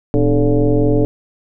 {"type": "tone with frequency modulation", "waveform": "sine", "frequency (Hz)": 160, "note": "D#3", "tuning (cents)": 49, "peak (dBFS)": -10, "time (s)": [0.14, 1.05], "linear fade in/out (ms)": 0, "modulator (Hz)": 138, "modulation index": 2.6, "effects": []}